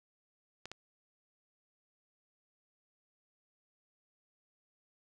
clicks, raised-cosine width 0.2 ms, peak -26 dBFS, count 2, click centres 0.656 / 0.716 s, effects 10-bit

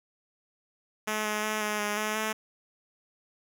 5% pulse tone with pitch steps, 214.5 / 212.1 / 215 / 211.1 / 207.9 / 214.1 / 217.5 Hz, A3 / G#3 / A3 / G#3 / G#3 / A3 / A3, -44 / +37 / -40 / +29 / +2 / -47 / -20 cents, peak -17 dBFS, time 1.07-2.33 s, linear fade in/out 10 ms, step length 180 ms, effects none

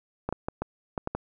clicks, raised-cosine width 1 ms, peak -15 dBFS, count 7, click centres 0.29 / 0.326 / 0.485 / 0.62 / 0.978 / 1.074 / 1.15 s, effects none

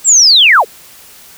sine linear sweep, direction down, 7810 to 349.2 Hz, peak -3 dBFS, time 0.04-0.65 s, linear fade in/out 50 ms, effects white hiss -38 dBFS RMS until 1.37 s

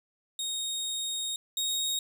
25% pulse tone pair in turn, 3729 / 3751 Hz, A#7 / A#7, 0 / +10 cents, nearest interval unison, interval 10 cents, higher second, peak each -27 / -24 dBFS, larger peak second, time 0.39-1.36 / 1.57-1.99 s, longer first, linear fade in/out 2 ms, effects none

